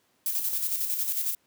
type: noise with tremolo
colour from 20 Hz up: violet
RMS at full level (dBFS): -27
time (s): 0.26-1.35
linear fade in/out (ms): 2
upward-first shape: square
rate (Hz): 11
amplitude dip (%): 45
effects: pink hiss -68 dBFS RMS until 1.46 s + high-pass 150 Hz 12 dB/octave